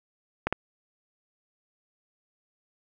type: clicks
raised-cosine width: 0.5 ms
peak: -10 dBFS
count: 2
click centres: 0.47 / 0.526 s
effects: none